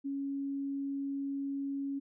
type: tone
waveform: sine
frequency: 277.2 Hz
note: C#4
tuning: in tune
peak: -33 dBFS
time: 0.04-2 s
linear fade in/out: 20 ms
effects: none